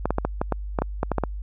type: clicks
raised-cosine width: 1 ms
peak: -8 dBFS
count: 12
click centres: 0.056 / 0.106 / 0.184 / 0.25 / 0.415 / 0.523 / 0.788 / 0.82 / 1.031 / 1.117 / 1.183 / 1.237 s
effects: added 50 Hz sine -29 dBFS peak until 1.42 s